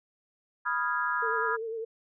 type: chord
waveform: sine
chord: F half-diminished seventh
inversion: second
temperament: equal with one note detuned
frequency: 987.8 / 1244.5 / 1396.9 / 1652.6 Hz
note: Cb6 / Eb6 / F6 / Ab6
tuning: 0 / 0 / 0 / -9 cents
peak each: -32 dBFS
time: 0.65-1.57 s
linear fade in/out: 20 ms
type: tone with vibrato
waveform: sine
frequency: 450.7 Hz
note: A4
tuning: 42 cents sharp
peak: -32 dBFS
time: 1.22-1.85 s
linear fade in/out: 10 ms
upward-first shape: sine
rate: 10 Hz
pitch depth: 45 cents each way
effects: none